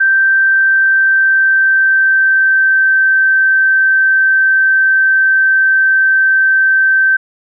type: tone with pitch glide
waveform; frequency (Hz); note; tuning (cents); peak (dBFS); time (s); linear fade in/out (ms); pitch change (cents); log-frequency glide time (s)
sine; 1565 to 1552.4; G6 to G6; -3 to -17; -7; 0-7.17; 10; -14; 0.33-2.92
effects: none